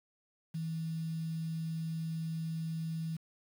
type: tone with quantisation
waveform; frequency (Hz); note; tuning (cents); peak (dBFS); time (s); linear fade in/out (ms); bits
sine; 162.1; E3; -29; -34; 0.54-3.17; 10; 9
effects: none